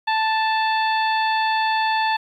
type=harmonic tone; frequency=880 Hz; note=A5; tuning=in tune; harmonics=1 / 2 / 3 / 4 / 5; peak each=-19 / -25 / -29 / -31 / -33 dBFS; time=0.07-2.17 s; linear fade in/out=10 ms; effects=9-bit